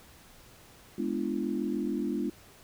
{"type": "chord", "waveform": "sine", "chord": "G# diminished seventh", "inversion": "none", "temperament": "equal with one note detuned", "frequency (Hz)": [207.7, 246.9, 293.7, 340.9], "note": ["G#3", "B3", "D4", "F4"], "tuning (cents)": [0, 0, 0, -42], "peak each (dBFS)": -34, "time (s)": [0.98, 2.3], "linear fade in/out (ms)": 5, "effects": ["pink hiss -55 dBFS RMS until 2.63 s"]}